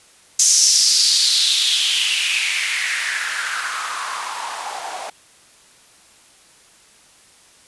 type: noise with band-pass filter sweep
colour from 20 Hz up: blue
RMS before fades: -19 dBFS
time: 0.39-5.1 s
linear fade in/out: 5 ms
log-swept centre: 6400 to 690 Hz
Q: 4.3
effects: white hiss -50 dBFS RMS until 7.67 s + resampled to 24000 Hz